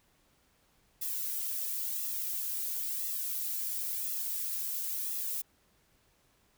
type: noise with flanger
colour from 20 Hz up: violet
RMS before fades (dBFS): -35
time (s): 1.01-5.42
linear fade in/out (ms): 10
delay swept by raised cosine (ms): 1.3 to 2.8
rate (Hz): 0.97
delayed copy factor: -0.95
effects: pink hiss -69 dBFS RMS until 6.57 s